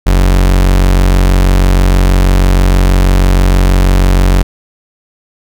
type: tone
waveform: 40% pulse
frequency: 46.25 Hz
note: F#1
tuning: in tune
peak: -4 dBFS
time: 0.06-4.43 s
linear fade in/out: 10 ms
effects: none